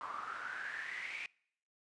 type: noise with band-pass filter sweep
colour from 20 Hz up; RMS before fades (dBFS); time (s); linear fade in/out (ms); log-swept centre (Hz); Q
pink; -43; 0.01-1.26; 0; 1100 to 2400; 9.7
effects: noise-tail reverb RT60 0.7 s tail -26 dB re dry + resampled to 22050 Hz